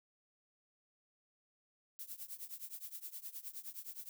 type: noise with tremolo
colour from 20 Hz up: violet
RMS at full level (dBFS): -44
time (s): 1.99-4.09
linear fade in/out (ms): 0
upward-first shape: triangle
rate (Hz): 9.6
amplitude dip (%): 95
effects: none